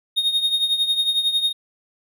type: tone with tremolo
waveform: triangle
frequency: 3710 Hz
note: A#7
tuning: 9 cents flat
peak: -13 dBFS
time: 0.16-1.53 s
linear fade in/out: 20 ms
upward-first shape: triangle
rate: 11 Hz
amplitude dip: 75%
effects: none